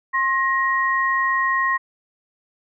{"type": "tone pair together", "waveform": "sine", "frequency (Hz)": [1068, 1883.1], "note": ["C6", "A#6"], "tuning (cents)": [35, 17], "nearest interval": "minor seventh", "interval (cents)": 982, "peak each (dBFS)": [-20, -20], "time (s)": [0.13, 1.78], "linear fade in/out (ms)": 20, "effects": []}